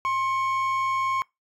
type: tone pair together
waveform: triangle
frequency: 1061 / 2229 Hz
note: C6 / C#7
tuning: +24 / +9 cents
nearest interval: octave + minor second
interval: 1285 cents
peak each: -20 / -29 dBFS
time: 0.05-1.22 s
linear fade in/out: 0 ms
effects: noise-tail reverb RT60 0.2 s tail -25 dB re dry + tanh soft clip ceiling -17 dBFS